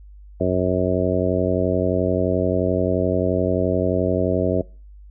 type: harmonic tone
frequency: 91.5 Hz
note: F#2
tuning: 19 cents flat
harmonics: 1 / 2 / 3 / 4 / 5 / 6 / 7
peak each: -25 / -25 / -25 / -25 / -25 / -25 / -25 dBFS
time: 0.4-4.62 s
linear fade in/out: 10 ms
effects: noise-tail reverb RT60 0.4 s tail -24 dB re dry + added 50 Hz sine -40 dBFS peak until 5.1 s